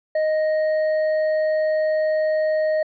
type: tone with hard clipping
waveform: triangle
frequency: 622.3 Hz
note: D#5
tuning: in tune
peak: -19 dBFS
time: 0.15-2.83 s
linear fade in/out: 5 ms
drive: 8 dB
effects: resampled to 11025 Hz